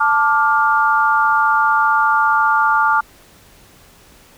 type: chord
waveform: sine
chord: D minor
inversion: second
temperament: just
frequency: 881 / 1174.7 / 1409.6 Hz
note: A5 / D6 / F6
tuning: +2 / 0 / +16 cents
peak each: -16 dBFS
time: 0-3.01 s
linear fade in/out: 10 ms
effects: pink hiss -47 dBFS RMS until 4.37 s